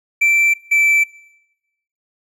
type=tone pair in turn; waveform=triangle; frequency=2339 / 2326 Hz; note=D7 / D7; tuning=-8 / -17 cents; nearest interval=unison; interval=9 cents; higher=first; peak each=-9 dBFS; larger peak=neither; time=0.21-0.54 / 0.71-1.04 s; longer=neither; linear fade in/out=10 ms; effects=noise-tail reverb RT60 1.0 s tail -23 dB re dry